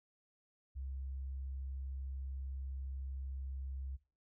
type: tone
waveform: sine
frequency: 66.8 Hz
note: C2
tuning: 36 cents sharp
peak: -40 dBFS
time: 0.75-3.97 s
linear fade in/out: 20 ms
effects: noise-tail reverb RT60 0.4 s tail -20 dB re dry